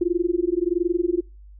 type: tone with amplitude modulation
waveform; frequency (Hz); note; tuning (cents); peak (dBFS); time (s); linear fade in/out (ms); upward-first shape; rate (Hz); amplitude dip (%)
sine; 349.2; F4; 0; -15; 0.01-1.21; 5; sine; 21.4; 100
effects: noise-tail reverb RT60 0.3 s tail -26 dB re dry + added 50 Hz sine -42 dBFS peak until 1.59 s